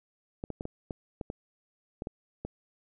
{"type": "clicks", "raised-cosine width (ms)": 2, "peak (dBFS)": -22, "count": 10, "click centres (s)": [0.439, 0.503, 0.609, 0.654, 0.908, 1.212, 1.301, 2.021, 2.071, 2.45], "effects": []}